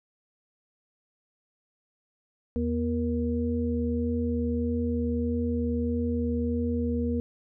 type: tone cluster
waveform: sine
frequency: 80.8 / 240.8 / 471.9 Hz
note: E2 / B3 / A#4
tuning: -34 / -44 / +21 cents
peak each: -30 / -27 / -32 dBFS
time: 2.56-7.2 s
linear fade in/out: 0 ms
effects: none